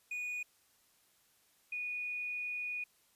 triangle / sine tone pair in turn, 2463 / 2463 Hz, D#7 / D#7, -18 / -18 cents, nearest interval unison, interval 0 cents, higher neither, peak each -35 / -36 dBFS, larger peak first, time 0.11-0.43 / 1.72-2.84 s, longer second, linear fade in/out 5 ms, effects white hiss -70 dBFS RMS until 3.15 s + resampled to 32000 Hz

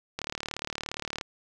click train, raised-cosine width 0.2 ms, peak -15 dBFS, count 39, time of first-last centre 0.19-1.212 s, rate 37.2 Hz, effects none

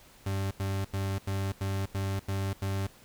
40% pulse tone bursts, 97.4 Hz, G2, 11 cents flat, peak -28 dBFS, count 8, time 0.26-2.869 s, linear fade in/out 5 ms, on 250 ms, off 87 ms, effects pink hiss -56 dBFS RMS until 3.04 s

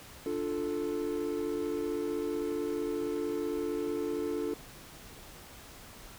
triangle chord, D minor, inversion none, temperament equal, 293.7 / 349.2 / 440 Hz, D4 / F4 / A4, 0 / 0 / 0 cents, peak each -34 / -34 / -32 dBFS, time 0.26-4.54 s, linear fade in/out 2 ms, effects pink hiss -50 dBFS RMS until 6.18 s

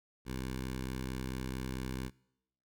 10% pulse tone with notch filter, 64.5 Hz, C2, 24 cents flat, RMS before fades -39 dBFS, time 0.25-2.11 s, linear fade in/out 50 ms, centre 700 Hz, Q 1.4, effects noise-tail reverb RT60 0.8 s tail -23 dB re dry

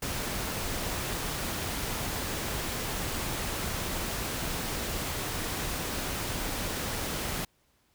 pink noise, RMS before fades -33 dBFS, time 0.02-7.45 s, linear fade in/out 5 ms, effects pink hiss -69 dBFS RMS until 7.94 s

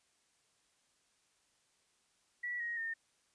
sine tone with pitch steps, 1945 / 1883.1 / 1823.2 Hz, B6 / A#6 / A#6, -27 / +17 / -39 cents, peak -36 dBFS, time 2.43-2.94 s, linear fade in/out 10 ms, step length 170 ms, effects white hiss -74 dBFS RMS until 3.34 s + resampled to 22050 Hz

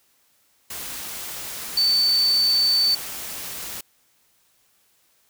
sine tone in noise, 4532 Hz, C#8, 37 cents sharp, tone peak -16 dBFS, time 1.77-2.95 s, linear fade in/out 5 ms, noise white, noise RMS -33 dBFS, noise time 0.7-3.81 s, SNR +14 dB, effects white hiss -63 dBFS RMS until 5.29 s

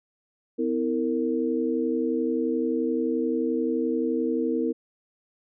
sine tone cluster, 252.9 / 324.4 / 458.7 Hz, B3 / E4 / A#4, +41 / -28 / -28 cents, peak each -27 dBFS, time 0.58-4.73 s, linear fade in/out 20 ms, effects none

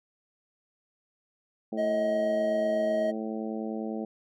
harmonic tone, 110 Hz, A2, in tune, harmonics 2 / 3 / 4 / 5 / 6 / 7, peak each -33 / -37 / -39 / -41 / -43 / -44 dBFS, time 1.72-4.05 s, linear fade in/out 5 ms
triangle tone, 632 Hz, D#5, 27 cents sharp, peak -23 dBFS, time 1.77-3.12 s, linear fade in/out 20 ms
effects none

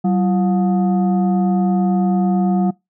sine tone with frequency modulation, 189.5 Hz, F#3, 42 cents sharp, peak -13 dBFS, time 0.04-2.71 s, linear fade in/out 10 ms, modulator 530 Hz, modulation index 0.62, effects noise-tail reverb RT60 0.2 s tail -25 dB re dry

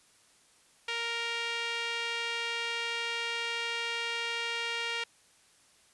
sawtooth tone with band-pass filter, 466.2 Hz, A#4, in tune, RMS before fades -34 dBFS, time 0.88-5.04 s, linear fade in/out 5 ms, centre 2700 Hz, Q 1.8, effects white hiss -63 dBFS RMS until 5.93 s + resampled to 24000 Hz

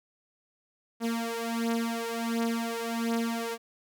sawtooth beating tone pair, 230 / 231.4 Hz, A#3 / A#3, -23 / -13 cents, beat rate 1.4 Hz, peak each -27 / -28 dBFS, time 1-3.58 s, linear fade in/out 50 ms, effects none

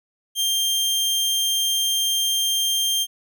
sawtooth tone, 3181 Hz, G7, 25 cents sharp, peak -16 dBFS, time 0.35-3.07 s, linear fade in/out 50 ms, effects none

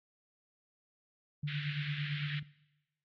sine tone with tremolo, 146.83 Hz, D3, in tune, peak -32 dBFS, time 1.43-2.43 s, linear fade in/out 5 ms, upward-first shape sine, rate 8.9 Hz, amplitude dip 60%
pink band-pass noise, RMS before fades -43 dBFS, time 1.47-2.4 s, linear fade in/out 10 ms, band 1600 to 3700 Hz, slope 48 dB/octave
effects noise-tail reverb RT60 1.0 s tail -21 dB re dry + AAC 48 kbps

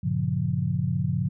sine chord, G half-diminished seventh, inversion none, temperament just, 98 / 117.6 / 141.12 / 176.4 Hz, G2 / Bb2 / Db3 / F3, 0 / +16 / +31 / +18 cents, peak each -30 / -29 / -27 / -28 dBFS, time 0.03-1.29 s, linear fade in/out 10 ms, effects none

